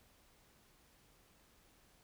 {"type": "silence", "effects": ["pink hiss -68 dBFS RMS until 2.03 s"]}